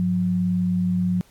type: tone pair together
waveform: sine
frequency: 101.02 / 180 Hz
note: G#2 / F#3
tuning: -47 / -47 cents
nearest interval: minor seventh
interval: 1000 cents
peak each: -29 / -19 dBFS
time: 0-1.21 s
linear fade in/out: 0 ms
effects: pink hiss -56 dBFS RMS until 1.3 s + AAC 64 kbps